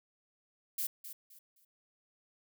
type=noise with echo; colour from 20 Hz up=violet; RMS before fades=-35 dBFS; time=0.78-0.87 s; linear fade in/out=5 ms; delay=260 ms; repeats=3; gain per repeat=-11 dB; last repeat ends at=1.65 s; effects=none